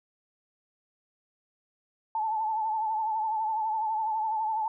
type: tone with vibrato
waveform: sine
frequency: 874 Hz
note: A5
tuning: 12 cents flat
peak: -26 dBFS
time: 2.15-4.68 s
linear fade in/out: 2 ms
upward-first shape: triangle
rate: 12 Hz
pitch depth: 64 cents each way
effects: none